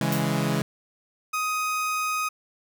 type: chord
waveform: sawtooth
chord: C# minor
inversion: none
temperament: equal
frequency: 138.59 / 164.81 / 207.7 Hz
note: C#3 / E3 / G#3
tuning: 0 / 0 / 0 cents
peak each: -23 dBFS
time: 0.01-0.62 s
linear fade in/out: 2 ms
type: noise with exponential decay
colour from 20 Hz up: blue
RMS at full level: -27 dBFS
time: 0.12-0.3 s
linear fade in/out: 5 ms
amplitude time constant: 38 ms
type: tone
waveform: 30% pulse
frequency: 1253 Hz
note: D#6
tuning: 12 cents sharp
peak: -22 dBFS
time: 1.33-2.29 s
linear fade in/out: 10 ms
effects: none